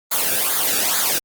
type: noise with flanger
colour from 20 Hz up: white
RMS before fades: -19 dBFS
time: 0.11-1.19 s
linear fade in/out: 10 ms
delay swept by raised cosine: 0.35 to 0.98 ms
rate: 2.3 Hz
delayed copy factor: -0.75
effects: Opus 32 kbps